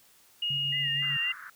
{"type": "tone with pitch glide", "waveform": "sine", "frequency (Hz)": [2865, 2787], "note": ["F7", "F7"], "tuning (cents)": [44, -4], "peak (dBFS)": -27, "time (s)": [0.42, 1.32], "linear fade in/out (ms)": 5, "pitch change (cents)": -48, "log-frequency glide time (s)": [0.6, 1.21]}
{"type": "tone with tremolo", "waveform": "sine", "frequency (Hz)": 140.8, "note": "C#3", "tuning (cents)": 27, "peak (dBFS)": -36, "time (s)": [0.5, 1.17], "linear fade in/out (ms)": 5, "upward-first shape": "square", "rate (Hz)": 6.7, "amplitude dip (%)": 30}
{"type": "tone with vibrato", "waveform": "sine", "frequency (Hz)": 1931, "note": "B6", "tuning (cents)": -39, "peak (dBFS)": -33, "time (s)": [0.72, 1.33], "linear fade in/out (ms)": 10, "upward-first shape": "sine", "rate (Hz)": 3.8, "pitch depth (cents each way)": 87}
{"type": "band-pass noise", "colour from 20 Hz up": "pink", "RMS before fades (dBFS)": -45, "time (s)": [1.02, 1.5], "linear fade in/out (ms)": 5, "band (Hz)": [1300, 1700], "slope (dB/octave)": 48}
{"effects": ["white hiss -60 dBFS RMS until 1.55 s"]}